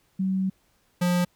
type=tone pair in turn; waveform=sine / square; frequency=189.8 / 177.33 Hz; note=F#3 / F3; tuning=+44 / +27 cents; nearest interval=minor second; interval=117 cents; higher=first; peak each=-22 / -21 dBFS; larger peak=second; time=0.19-0.5 / 1.01-1.25 s; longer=first; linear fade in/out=10 ms; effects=pink hiss -66 dBFS RMS until 1.35 s